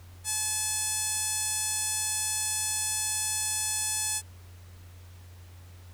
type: tone with band-pass filter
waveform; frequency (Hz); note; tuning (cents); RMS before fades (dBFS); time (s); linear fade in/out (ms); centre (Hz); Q
sawtooth; 861; A5; -38; -30; 0.24-4.22; 50; 8600; 2.5
effects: added 89 Hz sine -46 dBFS peak until 5.93 s + pink hiss -57 dBFS RMS until 5.93 s